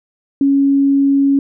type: tone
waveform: sine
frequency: 277.2 Hz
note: C#4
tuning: in tune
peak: -9 dBFS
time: 0.41-1.39 s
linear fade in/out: 2 ms
effects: none